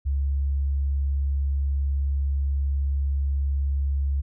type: tone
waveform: sine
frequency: 69.4 Hz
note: C#2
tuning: 3 cents sharp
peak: -21 dBFS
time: 0.05-4.22 s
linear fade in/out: 20 ms
effects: none